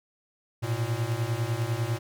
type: beating tone pair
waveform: square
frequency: 111 / 121 Hz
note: A2 / B2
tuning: +16 / -35 cents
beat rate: 10 Hz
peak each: -30 / -30 dBFS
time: 0.62-1.99 s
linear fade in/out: 20 ms
effects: none